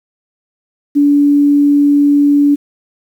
sine tone, 287.7 Hz, D4, 36 cents flat, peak -6 dBFS, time 0.95-2.56 s, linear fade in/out 20 ms, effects 7-bit

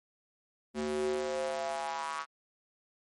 square tone with high-pass filter sweep, 75.1 Hz, D2, 39 cents sharp, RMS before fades -34 dBFS, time 0.74-2.26 s, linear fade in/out 50 ms, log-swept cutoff 270 to 1200 Hz, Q 4.7, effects MP3 48 kbps

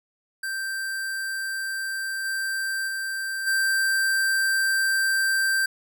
square tone with level steps, 1568 Hz, G6, in tune, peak -28 / -26 / -28 / -21 dBFS, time 0.43-5.66 s, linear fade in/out 5 ms, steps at 2.24 / 2.87 / 3.46 s, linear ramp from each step 20 ms, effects none

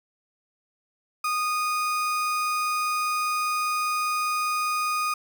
35% pulse tone, 1235 Hz, D#6, 13 cents flat, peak -22 dBFS, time 1.24-5.14 s, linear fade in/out 5 ms, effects none

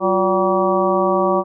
harmonic tone with a mistuned harmonic, 191 Hz, G3, 45 cents flat, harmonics 1 / 2 / 3 / 4 / 5 / 6, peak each -23 / -19 / -19 / -23 / -23 / -21 dBFS, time 0-1.44 s, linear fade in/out 50 ms, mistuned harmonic 2, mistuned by -110 cents, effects none

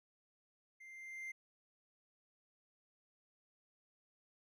triangle tone with level ramp, 2093 Hz, C7, in tune, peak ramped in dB -52 to -40 dBFS, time 0.8-1.32 s, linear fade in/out 10 ms, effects none

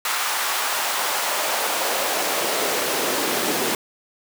pink noise with high-pass filter sweep, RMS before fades -23 dBFS, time 0.05-3.75 s, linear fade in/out 2 ms, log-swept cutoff 1100 to 300 Hz, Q 1.4, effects none

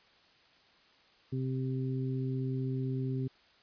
harmonic tone, 130.81 Hz, C3, in tune, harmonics 1 / 2 / 3, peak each -32 / -37 / -41 dBFS, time 1.32-3.28 s, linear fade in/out 10 ms, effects white hiss -63 dBFS RMS until 3.62 s + resampled to 11025 Hz

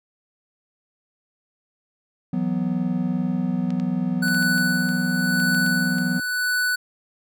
triangle chord, E suspended second, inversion none, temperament just, 164.81 / 185.42 / 247.2 Hz, E3 / F#3 / B3, 0 / +4 / +2 cents, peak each -26 / -22 / -23 dBFS, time 2.33-6.2 s, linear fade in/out 5 ms
clicks, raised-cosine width 0.2 ms, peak -22 dBFS, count 11, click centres 3.705 / 3.799 / 4.282 / 4.346 / 4.426 / 4.581 / 4.89 / 5.401 / 5.547 / 5.664 / 5.984 s
square tone with tremolo, 1488 Hz, F#6, 9 cents sharp, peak -20 dBFS, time 4.22-6.76 s, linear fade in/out 10 ms, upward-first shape sine, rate 0.94 Hz, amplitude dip 55%
effects none

